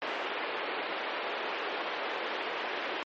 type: band-pass noise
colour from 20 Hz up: pink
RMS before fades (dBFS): -35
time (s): 0.02-3.03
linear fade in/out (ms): 0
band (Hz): 370 to 3200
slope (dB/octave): 24
effects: MP3 32 kbps